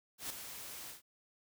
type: noise with ADSR envelope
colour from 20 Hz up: white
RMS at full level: -39 dBFS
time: 0.18-1.02 s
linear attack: 120 ms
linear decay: 5 ms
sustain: -8 dB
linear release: 130 ms
effects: none